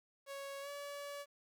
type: tone with pitch glide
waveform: sawtooth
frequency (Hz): 554.4 to 571.3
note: C#5 to D5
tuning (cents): 0 to -48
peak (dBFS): -40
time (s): 0.26-1.26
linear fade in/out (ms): 50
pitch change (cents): +52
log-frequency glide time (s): 0.61-0.69
effects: 12-bit